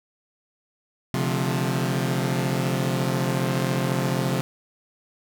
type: tone cluster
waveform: sawtooth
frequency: 131.9 / 146.3 / 175.8 / 216.1 Hz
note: C3 / D3 / F3 / A3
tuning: +14 / -6 / +12 / -31 cents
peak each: -21 / -27 / -23 / -28 dBFS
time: 1.14-4.41 s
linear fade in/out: 0 ms
effects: none